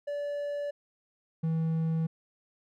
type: tone pair in turn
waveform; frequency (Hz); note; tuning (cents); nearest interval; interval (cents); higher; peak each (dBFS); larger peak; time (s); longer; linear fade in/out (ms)
triangle; 578 / 161.9; D5 / E3; -28 / -31; octave + minor seventh; 2203; first; -29 / -24; second; 0.07-0.71 / 1.43-2.07; neither; 10
effects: none